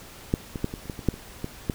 clicks, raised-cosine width 3 ms, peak -8 / -18 / -11 / -20 / -30 / -18 / -22 / -7 / -26 / -16 / -10 dBFS, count 11, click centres 0.339 / 0.558 / 0.644 / 0.739 / 0.857 / 0.898 / 0.992 / 1.087 / 1.141 / 1.444 / 1.698 s, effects pink hiss -45 dBFS RMS until 1.74 s

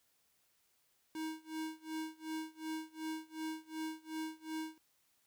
square tone with tremolo, 316.4 Hz, D#4, 29 cents sharp, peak -38 dBFS, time 1.15-4.78 s, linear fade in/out 2 ms, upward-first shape sine, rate 2.7 Hz, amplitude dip 95%, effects white hiss -75 dBFS RMS until 5.26 s

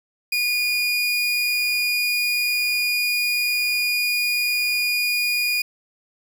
30% pulse tone, 2443 Hz, D#7, 32 cents flat, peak -17 dBFS, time 0.32-5.62 s, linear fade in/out 5 ms, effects none

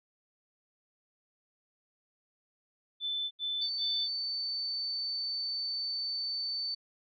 sine tone bursts, 3520 Hz, A7, in tune, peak -31 dBFS, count 3, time 3-4.086 s, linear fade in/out 50 ms, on 310 ms, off 78 ms
sine tone, 4532 Hz, C#8, 37 cents sharp, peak -32 dBFS, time 3.61-6.75 s, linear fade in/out 10 ms
effects none

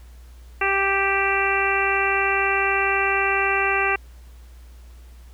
harmonic tone with a mistuned harmonic, 392 Hz, G4, in tune, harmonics 1 / 2 / 3 / 4 / 5 / 6 / 7, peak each -26 / -26 / -26 / -26 / -26 / -26 / -26 dBFS, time 0.61-3.96 s, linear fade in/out 5 ms, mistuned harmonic 7, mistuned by -19 cents, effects added 60 Hz sine -41 dBFS peak until 5.33 s + pink hiss -56 dBFS RMS until 5.33 s

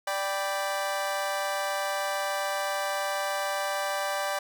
25% pulse chord, G major, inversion second, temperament equal, 587.3 / 784 / 987.8 Hz, D5 / G5 / B5, 0 / 0 / 0 cents, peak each -27 / -28 / -33 dBFS, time 0.07-4.39 s, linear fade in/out 5 ms, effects none

